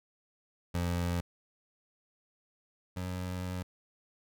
25% pulse tone pair in turn, 87.31 / 91.1 Hz, F2 / F#2, 0 / -26 cents, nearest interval minor second, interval 74 cents, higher second, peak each -26 / -31 dBFS, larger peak first, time 0.74-1.21 / 2.96-3.63 s, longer second, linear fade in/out 10 ms, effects none

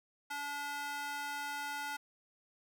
square tone with high-pass filter, 288.2 Hz, D4, 33 cents flat, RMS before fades -40 dBFS, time 0.3-1.97 s, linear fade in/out 10 ms, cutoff 1100 Hz, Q 2.4, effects none

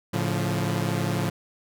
sawtooth chord, A augmented, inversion none, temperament equal with one note detuned, 110 / 141.67 / 174.61 Hz, A2 / C#3 / E#3, 0 / +38 / 0 cents, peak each -24 / -25 / -24 dBFS, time 0.13-1.3 s, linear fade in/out 10 ms, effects none

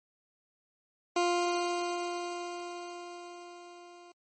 20% pulse tone with level ramp, 350.2 Hz, F4, 5 cents sharp, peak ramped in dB -20 to -46 dBFS, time 1.16-4.12 s, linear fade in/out 5 ms, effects MP3 32 kbps

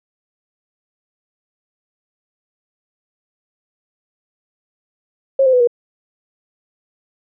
sine tone with pitch steps, 540 / 518.6 / 498.1 / 478.3 Hz, C#5 / C5 / B4 / A#4, -45 / -15 / +15 / +44 cents, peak -9 dBFS, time 5.39-5.674 s, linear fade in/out 5 ms, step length 71 ms, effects none

